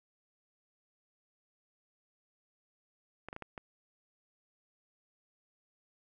clicks, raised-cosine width 0.5 ms, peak -27 dBFS, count 5, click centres 3.286 / 3.329 / 3.364 / 3.423 / 3.578 s, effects none

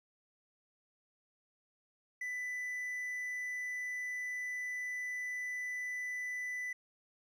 triangle tone, 1991 Hz, B6, 14 cents sharp, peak -35 dBFS, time 2.21-6.73 s, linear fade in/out 5 ms, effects none

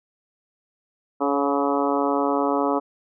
harmonic tone with a mistuned harmonic, 141.6 Hz, C#3, 37 cents sharp, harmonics 2 / 3 / 4 / 5 / 6 / 7 / 8 / 9, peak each -24 / -26 / -27 / -28 / -29 / -29 / -30 / -31 dBFS, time 1.2-2.8 s, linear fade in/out 20 ms, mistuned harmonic 4, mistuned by -26 cents, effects none

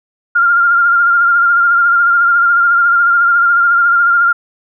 sine tone with vibrato, 1396.9 Hz, F6, in tune, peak -7 dBFS, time 0.35-4.33 s, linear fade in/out 10 ms, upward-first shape sine, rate 14 Hz, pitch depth 33 cents each way, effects none

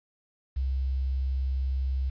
sine tone with quantisation, 66 Hz, C2, 16 cents sharp, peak -25 dBFS, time 0.56-2.1 s, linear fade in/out 10 ms, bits 9, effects resampled to 11025 Hz

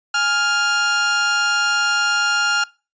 sawtooth tone pair together, 830.6 / 1400.5 Hz, G#5 / F6, 0 / +4 cents, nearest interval major sixth, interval 904 cents, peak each -22 / -13 dBFS, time 0.14-2.64 s, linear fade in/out 5 ms, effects noise-tail reverb RT60 0.3 s tail -22 dB re dry + resampled to 16000 Hz

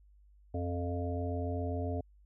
harmonic tone with a mistuned harmonic, 87.3 Hz, F2, in tune, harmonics 1 / 3 / 5 / 7 / 8, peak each -34 / -39 / -41 / -42 / -43 dBFS, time 0.54-2.01 s, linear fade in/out 5 ms, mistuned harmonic 3, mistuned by +22 cents, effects added 50 Hz sine -58 dBFS peak until 2.25 s

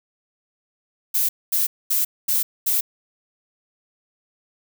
violet noise bursts, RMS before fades -20 dBFS, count 5, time 1.14-2.81 s, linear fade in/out 10 ms, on 150 ms, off 230 ms, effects none

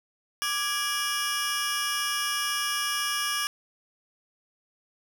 30% pulse tone cluster, 1178 / 1662 / 2884 / 5270 Hz, D6 / G#6 / F#7 / E8, +5 / +1 / -45 / -1 cents, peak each -29 dBFS, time 0.42-3.47 s, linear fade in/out 0 ms, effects none

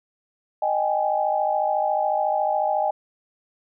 sine tone cluster, 618 / 781 / 835 Hz, D#5 / G5 / G#5, -12 / -7 / +9 cents, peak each -24 dBFS, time 0.62-2.91 s, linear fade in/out 5 ms, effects none

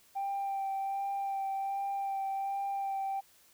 sine tone with vibrato, 786 Hz, G5, 4 cents sharp, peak -30 dBFS, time 0.15-3.21 s, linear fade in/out 20 ms, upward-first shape sine, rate 1.3 Hz, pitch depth 15 cents each way, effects tanh soft clip ceiling -29 dBFS + white hiss -63 dBFS RMS until 3.53 s

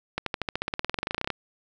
accelerating click train, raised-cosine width 0.3 ms, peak -11 dBFS, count 23, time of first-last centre 0.18-1.303 s, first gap 83 ms, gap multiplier 0.95, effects none

